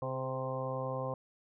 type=harmonic tone with a mistuned harmonic; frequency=130.81 Hz; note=C3; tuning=in tune; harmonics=1 / 2 / 3 / 4 / 5 / 6 / 7 / 8; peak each=-39 / -46 / -47 / -37 / -46 / -45 / -48 / -42 dBFS; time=0.02-1.14 s; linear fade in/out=2 ms; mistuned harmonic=3; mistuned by=+45 cents; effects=none